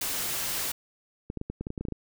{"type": "noise", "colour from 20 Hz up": "white", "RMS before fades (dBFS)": -31, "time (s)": [0.01, 0.72], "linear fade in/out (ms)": 5}
{"type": "clicks", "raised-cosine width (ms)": 3, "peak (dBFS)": -20, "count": 12, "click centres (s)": [1.301, 1.373, 1.414, 1.5, 1.61, 1.669, 1.704, 1.778, 1.81, 1.852, 1.885, 1.923]}
{"effects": []}